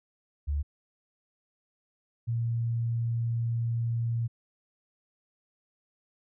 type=tone pair in turn; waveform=sine; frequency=72.5 / 116.46 Hz; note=D2 / A#2; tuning=-22 / -1 cents; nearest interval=minor sixth; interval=821 cents; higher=second; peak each=-26 dBFS; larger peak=neither; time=0.47-0.63 / 2.27-4.28 s; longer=second; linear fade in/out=20 ms; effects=none